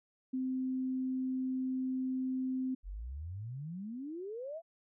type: tone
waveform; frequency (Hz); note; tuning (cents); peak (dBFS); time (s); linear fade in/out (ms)
sine; 259.1; C4; -17; -32; 0.33-2.75; 10
type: exponential sweep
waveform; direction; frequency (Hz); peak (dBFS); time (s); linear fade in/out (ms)
sine; up; 42.64 to 688; -39; 2.83-4.62; 50
effects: none